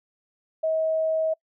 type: tone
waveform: sine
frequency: 638 Hz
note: D#5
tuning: 43 cents sharp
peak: -21 dBFS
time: 0.63-1.34 s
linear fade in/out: 10 ms
effects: noise-tail reverb RT60 0.1 s tail -26 dB re dry